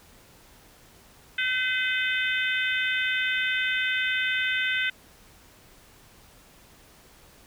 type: harmonic tone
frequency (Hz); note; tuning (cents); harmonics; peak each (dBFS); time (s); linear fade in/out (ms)
510; C5; -44; 3 / 4 / 5 / 6 / 7; -27 / -29 / -31 / -33 / -34; 1.38-4.9; 5
effects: pink hiss -54 dBFS RMS until 7.46 s